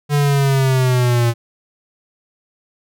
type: linear sweep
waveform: square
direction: down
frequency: 146.83 to 116.2 Hz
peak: -13 dBFS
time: 0.09-1.34 s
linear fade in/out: 50 ms
effects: none